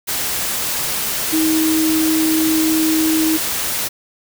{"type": "tone in noise", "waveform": "sine", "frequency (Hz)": 317.2, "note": "D#4", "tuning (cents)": 33, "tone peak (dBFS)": -14, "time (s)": [1.32, 3.38], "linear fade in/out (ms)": 20, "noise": "white", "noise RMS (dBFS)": -21, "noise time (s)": [0.07, 3.89], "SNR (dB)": 4, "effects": []}